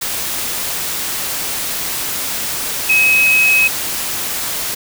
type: tone in noise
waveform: sine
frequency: 2553 Hz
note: D#7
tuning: 44 cents sharp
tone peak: -9 dBFS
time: 2.89-3.68 s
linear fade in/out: 10 ms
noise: white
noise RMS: -21 dBFS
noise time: 0.01-4.75 s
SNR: +9 dB
effects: none